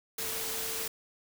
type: tone in noise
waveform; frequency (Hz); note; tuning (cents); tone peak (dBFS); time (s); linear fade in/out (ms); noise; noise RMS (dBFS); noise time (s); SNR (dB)
sine; 447.8; A4; +30; -44; 0.18-0.88; 5; white; -35; 0.18-0.88; -12
effects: none